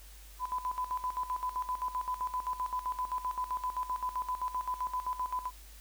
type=tone with tremolo; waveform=sine; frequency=1004 Hz; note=B5; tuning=28 cents sharp; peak=-30 dBFS; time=0.39-5.51 s; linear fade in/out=50 ms; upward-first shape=square; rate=7.7 Hz; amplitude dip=75%; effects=added 50 Hz sine -50 dBFS peak until 5.8 s + white hiss -56 dBFS RMS until 5.8 s